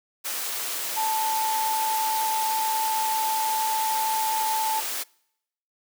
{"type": "tone in noise", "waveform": "sine", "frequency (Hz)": 880, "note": "A5", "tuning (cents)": 0, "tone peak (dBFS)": -23, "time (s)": [0.96, 4.81], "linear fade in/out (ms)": 20, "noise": "white", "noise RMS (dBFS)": -30, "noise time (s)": [0.24, 5.04], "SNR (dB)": 4, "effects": ["noise-tail reverb RT60 0.8 s tail -26 dB re dry", "high-pass 400 Hz 12 dB/octave"]}